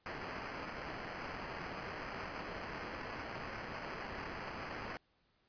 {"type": "noise with sample-and-hold", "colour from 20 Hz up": "blue", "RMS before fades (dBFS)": -44, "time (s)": [0.06, 4.97], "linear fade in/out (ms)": 0, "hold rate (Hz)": 3675, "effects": ["pink hiss -75 dBFS RMS until 5.48 s", "resampled to 11025 Hz"]}